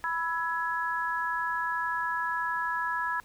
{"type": "chord", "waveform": "sine", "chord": "E major", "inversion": "second", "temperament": "equal with one note detuned", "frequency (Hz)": [987.8, 1318.5, 1676.6], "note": ["B5", "E6", "G#6"], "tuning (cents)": [0, 0, 16], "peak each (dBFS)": [-31, -35, -31], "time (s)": [0.04, 3.2], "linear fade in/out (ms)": 0, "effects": ["pink hiss -58 dBFS RMS until 3.24 s"]}